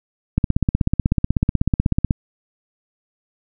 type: click train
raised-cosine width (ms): 5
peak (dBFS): -3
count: 29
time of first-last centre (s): 0.38-2.108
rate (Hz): 16.2
effects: none